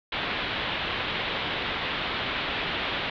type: low-pass noise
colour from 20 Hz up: white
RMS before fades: -30 dBFS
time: 0.12-3.1 s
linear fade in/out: 5 ms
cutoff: 3700 Hz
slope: 48 dB/octave
effects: none